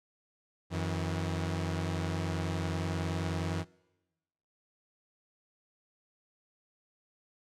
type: tone pair together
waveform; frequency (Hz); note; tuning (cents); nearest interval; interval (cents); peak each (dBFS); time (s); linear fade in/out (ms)
sawtooth; 90.3 / 160.9; F#2 / E3; -42 / -42; minor seventh; 1000; -29 / -31; 0.7-3.65; 50
effects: noise-tail reverb RT60 1.0 s tail -23 dB re dry + low-pass 8000 Hz 12 dB/octave